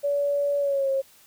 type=tone with pitch glide; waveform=sine; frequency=571 to 539.6 Hz; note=D5 to C#5; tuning=-49 to -47 cents; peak=-21 dBFS; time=0.03-1.02 s; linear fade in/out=20 ms; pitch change=-98 cents; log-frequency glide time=0.59-0.9 s; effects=white hiss -55 dBFS RMS until 1.26 s